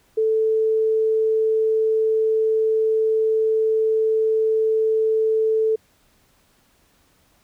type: tone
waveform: sine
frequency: 440 Hz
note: A4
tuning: in tune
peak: -16 dBFS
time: 0.17-5.76 s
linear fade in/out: 10 ms
effects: pink hiss -60 dBFS RMS until 7.43 s